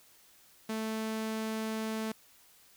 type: tone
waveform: sawtooth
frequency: 220 Hz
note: A3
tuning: in tune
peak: -29 dBFS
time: 0.69-2.12 s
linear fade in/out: 5 ms
effects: white hiss -61 dBFS RMS until 2.76 s